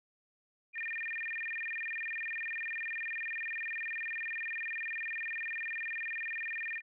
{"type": "tone with vibrato", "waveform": "sine", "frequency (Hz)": 2100, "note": "C7", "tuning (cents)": 6, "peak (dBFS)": -35, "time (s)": [0.73, 6.82], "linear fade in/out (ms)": 50, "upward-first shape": "square", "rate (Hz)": 20, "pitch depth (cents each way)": 240, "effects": []}